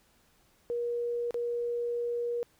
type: tone with dropouts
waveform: sine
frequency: 476.4 Hz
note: A#4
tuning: 38 cents sharp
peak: -29 dBFS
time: 0.7-2.43 s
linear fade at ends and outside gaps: 0 ms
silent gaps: 1.308-1.343 s
effects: pink hiss -66 dBFS RMS until 2.59 s